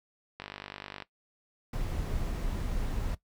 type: click train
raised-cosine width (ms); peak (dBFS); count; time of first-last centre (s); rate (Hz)
0.3; -23; 32; 0.4-1.022; 49.8
type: noise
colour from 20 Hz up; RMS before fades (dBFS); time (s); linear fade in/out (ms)
brown; -32; 1.73-3.15; 5
effects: noise-tail reverb RT60 0.1 s tail -17 dB re dry